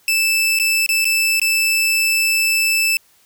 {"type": "tone with dropouts", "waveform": "sawtooth", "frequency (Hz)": 2637, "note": "E7", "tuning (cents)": 0, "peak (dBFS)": -11, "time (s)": [0.08, 2.97], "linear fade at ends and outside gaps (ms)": 1, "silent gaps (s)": [[0.589, 0.598], [0.863, 0.89], [1.045, 1.053], [1.397, 1.416]], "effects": ["white hiss -55 dBFS RMS until 3.25 s"]}